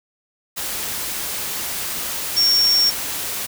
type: tone in noise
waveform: sine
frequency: 5510 Hz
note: F8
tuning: 24 cents flat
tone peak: -13 dBFS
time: 2.36-2.91 s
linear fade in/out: 20 ms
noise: white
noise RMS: -26 dBFS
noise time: 0.56-3.47 s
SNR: +10 dB
effects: none